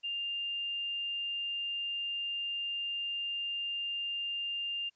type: tone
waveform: sine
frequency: 2800 Hz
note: F7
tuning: 4 cents sharp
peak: -33 dBFS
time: 0.03-4.9 s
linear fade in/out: 20 ms
effects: white hiss -75 dBFS RMS until 4.95 s + resampled to 16000 Hz